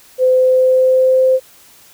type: tone with pitch glide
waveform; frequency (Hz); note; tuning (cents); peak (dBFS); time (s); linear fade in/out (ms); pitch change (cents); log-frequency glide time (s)
sine; 512 to 519.4; C5 to C5; -38 to -13; -8; 0.18-1.4; 50; +25; 0.28-1.24
effects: white hiss -45 dBFS RMS until 1.93 s